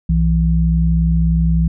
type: tone pair together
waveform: sine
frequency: 62 / 165.15 Hz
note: B1 / E3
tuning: +7 / +4 cents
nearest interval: octave + perfect fourth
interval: 1697 cents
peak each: -14 dBFS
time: 0.09-1.68 s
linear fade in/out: 5 ms
effects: none